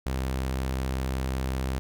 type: tone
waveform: sawtooth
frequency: 65.41 Hz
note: C2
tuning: in tune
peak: -23 dBFS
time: 0.06-1.79 s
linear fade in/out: 0 ms
effects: none